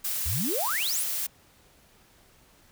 blue noise, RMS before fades -30 dBFS, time 0.04-1.27 s, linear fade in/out 10 ms
sine exponential sweep, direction up, 64.1 to 11670 Hz, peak -28 dBFS, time 0.25-1.04 s, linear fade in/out 20 ms
effects pink hiss -59 dBFS RMS until 2.71 s

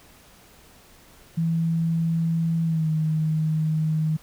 sine tone with pitch glide, 164.81 to 156.64 Hz, E3 to D#3, 0 to +12 cents, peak -20 dBFS, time 1.37-4.17 s, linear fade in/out 10 ms, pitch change -88 cents, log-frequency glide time 2.64-2.89 s, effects pink hiss -52 dBFS RMS until 4.22 s

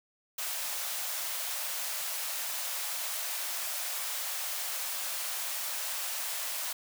white high-pass noise, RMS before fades -35 dBFS, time 0.38-6.73 s, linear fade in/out 5 ms, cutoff 540 Hz, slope 48 dB/octave, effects none

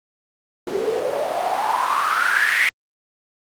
white noise with band-pass filter sweep, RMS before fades -20 dBFS, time 0.67-2.69 s, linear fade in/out 2 ms, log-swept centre 370 to 2100 Hz, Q 8, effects Opus 48 kbps

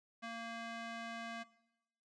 square tone with band-pass filter, 230 Hz, A#3, 23 cents flat, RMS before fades -45 dBFS, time 0.22-1.44 s, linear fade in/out 20 ms, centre 1700 Hz, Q 0.76, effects noise-tail reverb RT60 0.9 s tail -19 dB re dry + resampled to 22050 Hz

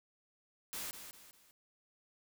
white noise with echo, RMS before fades -42 dBFS, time 0.73-0.91 s, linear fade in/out 0 ms, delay 200 ms, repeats 3, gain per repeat -8 dB, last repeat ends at 1.51 s, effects none

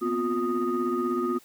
sine tone cluster, 240.4 / 256.6 / 355.7 / 1241 Hz, B3 / C4 / F4 / D#6, -46 / -34 / +32 / -5 cents, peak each -31 / -30 / -26 / -30 dBFS, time 0.01-1.39 s, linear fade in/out 20 ms, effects tanh soft clip ceiling -17 dBFS + white hiss -56 dBFS RMS until 1.44 s

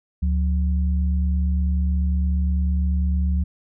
sine tone pair together, 71.63 / 180.5 Hz, D2 / F#3, -43 / -43 cents, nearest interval octave + major third, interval 1600 cents, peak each -18 / -27 dBFS, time 0.22-3.44 s, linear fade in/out 10 ms, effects none

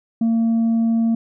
sine tone, 228.1 Hz, A#3, 37 cents flat, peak -12 dBFS, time 0.21-1.15 s, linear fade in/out 5 ms, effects tanh soft clip ceiling -14 dBFS

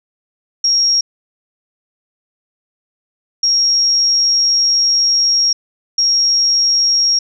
sine tone bursts at uneven times, 5588 Hz, F8, in tune, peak -10 dBFS, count 3, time 0.64-1.01 / 3.43-5.53 / 5.98-7.19 s, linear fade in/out 5 ms, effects none

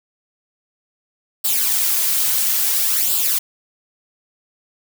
blue noise with flanger, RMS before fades -18 dBFS, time 1.44-3.39 s, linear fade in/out 10 ms, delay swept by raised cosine 0.24 to 3.94 ms, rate 0.59 Hz, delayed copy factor +0.65, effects none

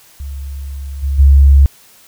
sine tone with level steps, 69.2 Hz, C#2, 2 cents flat, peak -22 / -13 / -3 dBFS, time 0.2-1.66 s, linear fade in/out 0 ms, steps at 1.02 / 1.18 s, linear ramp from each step 20 ms, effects white hiss -45 dBFS RMS until 2.07 s

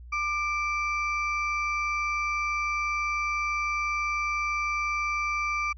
triangle ring-modulated tone, 1764 Hz, A6, 4 cents sharp, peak -21 dBFS, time 0.12-5.73 s, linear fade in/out 10 ms, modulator 571 Hz, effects added 60 Hz sine -42 dBFS peak until 5.77 s + resampled to 16000 Hz

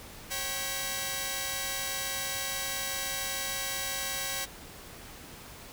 5% pulse tone cluster, 547 / 771 / 1950 Hz, C#5 / G5 / B6, -23 / -29 / -23 cents, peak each -25 dBFS, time 0.3-4.46 s, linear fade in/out 20 ms, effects pink hiss -47 dBFS RMS until 5.72 s

